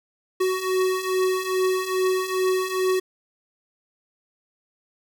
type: beating tone pair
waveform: square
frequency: 371.4 / 373.8 Hz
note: F#4 / F#4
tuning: +7 / +18 cents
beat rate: 2.4 Hz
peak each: -27 / -23 dBFS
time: 0.4-3 s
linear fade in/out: 10 ms
effects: 10-bit